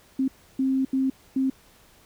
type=tone bursts at uneven times; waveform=sine; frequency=265.2 Hz; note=C4; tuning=23 cents sharp; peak=-20 dBFS; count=4; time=0.19-0.28 / 0.59-0.85 / 0.93-1.1 / 1.36-1.5 s; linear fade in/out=5 ms; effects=pink hiss -56 dBFS RMS until 2.05 s